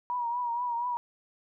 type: tone with vibrato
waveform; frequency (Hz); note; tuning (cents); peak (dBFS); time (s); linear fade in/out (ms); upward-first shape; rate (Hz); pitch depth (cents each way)
sine; 960; B5; -49; -28; 0.1-0.97; 0; triangle; 4.2; 64
effects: none